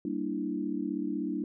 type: chord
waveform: sine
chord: E half-diminished seventh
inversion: first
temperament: equal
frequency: 196 / 233.1 / 293.7 / 329.6 Hz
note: G3 / Bb3 / D4 / E4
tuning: 0 / 0 / 0 / 0 cents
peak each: -37 / -37 / -33 / -36 dBFS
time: 0.05-1.44 s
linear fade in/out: 2 ms
effects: none